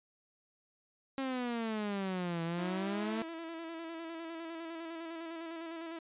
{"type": "exponential two-way sweep", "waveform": "sawtooth", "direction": "down then up", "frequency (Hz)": [271.8, 164.81, 226.6], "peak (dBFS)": -30, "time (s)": [1.18, 3.22], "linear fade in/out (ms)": 0, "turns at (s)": 2.43}
{"type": "tone with vibrato", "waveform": "sawtooth", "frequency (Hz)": 329.6, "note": "E4", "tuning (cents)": 0, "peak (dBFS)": -37, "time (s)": [2.58, 5.99], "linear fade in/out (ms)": 5, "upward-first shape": "square", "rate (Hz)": 9.9, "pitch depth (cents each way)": 29}
{"effects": ["resampled to 8000 Hz"]}